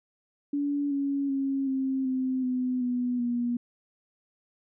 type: tone with pitch steps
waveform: sine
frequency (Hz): 286.3 / 279.3 / 272.4 / 265.7 / 259.2 / 252.9 / 246.7 / 240.6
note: D4 / C#4 / C#4 / C4 / C4 / B3 / B3 / B3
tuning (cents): -44 / +13 / -30 / +27 / -16 / +41 / -2 / -45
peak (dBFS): -25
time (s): 0.53-3.57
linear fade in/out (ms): 5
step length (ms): 380
effects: none